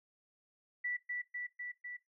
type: tone with echo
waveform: sine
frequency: 1962 Hz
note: B6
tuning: 12 cents flat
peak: -34 dBFS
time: 0.84-0.97 s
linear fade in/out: 10 ms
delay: 250 ms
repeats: 4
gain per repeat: -2 dB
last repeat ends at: 1.97 s
effects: noise-tail reverb RT60 0.2 s tail -18 dB re dry